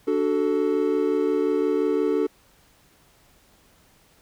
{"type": "chord", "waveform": "triangle", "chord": "D major", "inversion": "none", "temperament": "equal with one note detuned", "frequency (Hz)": [293.7, 374.3, 440], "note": ["D4", "F#4", "A4"], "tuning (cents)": [0, 20, 0], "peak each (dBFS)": [-23, -23, -21], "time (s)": [0.07, 2.27], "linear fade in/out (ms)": 10, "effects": ["pink hiss -58 dBFS RMS until 4.21 s"]}